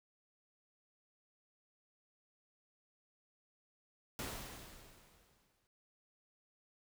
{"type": "noise with exponential decay", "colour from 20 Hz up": "pink", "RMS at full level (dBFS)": -41, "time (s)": [4.19, 5.67], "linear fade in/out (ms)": 0, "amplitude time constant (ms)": 320, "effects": []}